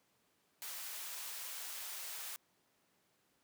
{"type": "high-pass noise", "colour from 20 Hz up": "white", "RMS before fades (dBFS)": -45, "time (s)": [0.62, 2.36], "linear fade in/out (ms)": 0, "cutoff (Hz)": 720, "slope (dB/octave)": 12, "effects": ["pink hiss -75 dBFS RMS until 3.43 s", "high-pass 150 Hz 12 dB/octave"]}